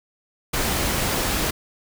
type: noise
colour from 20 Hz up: pink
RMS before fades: -23 dBFS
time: 0.53-1.51 s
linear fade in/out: 10 ms
effects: none